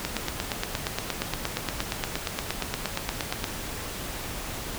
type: click train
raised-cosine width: 0.2 ms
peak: -9 dBFS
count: 30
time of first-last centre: 0.05-3.442 s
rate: 8.55 Hz
effects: pink hiss -35 dBFS RMS until 4.78 s